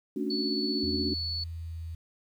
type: chord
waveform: sine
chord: D major seventh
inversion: second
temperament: equal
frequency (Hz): 220 / 277.2 / 293.7 / 370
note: A3 / C#4 / D4 / F#4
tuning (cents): 0 / 0 / 0 / 0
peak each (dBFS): -34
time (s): 0.16-1.14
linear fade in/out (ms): 5
type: tone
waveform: sine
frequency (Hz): 4435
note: C#8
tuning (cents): 0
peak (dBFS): -31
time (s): 0.3-1.44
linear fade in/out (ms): 5
type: tone with pitch glide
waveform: sine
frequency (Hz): 83 to 82.09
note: E2 to E2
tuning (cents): +12 to -7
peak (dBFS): -35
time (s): 0.83-1.95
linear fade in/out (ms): 5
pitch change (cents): -19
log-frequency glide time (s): 1.41-1.83
effects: 10-bit